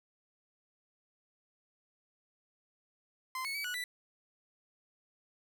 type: tone with pitch steps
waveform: 30% pulse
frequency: 1036 / 2204 / 2281 / 1468 / 1977 Hz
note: C6 / C#7 / C#7 / F#6 / B6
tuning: -17 / -11 / +49 / -14 / +1 cents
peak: -33 dBFS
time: 3.35-3.84 s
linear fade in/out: 2 ms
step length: 98 ms
effects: none